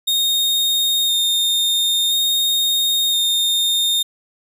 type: tone with vibrato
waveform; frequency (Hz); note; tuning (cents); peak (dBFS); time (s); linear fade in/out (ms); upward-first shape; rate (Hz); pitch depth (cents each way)
40% pulse; 3679; A#7; -24; -14; 0.07-4.03; 10; square; 0.49; 11
effects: 9-bit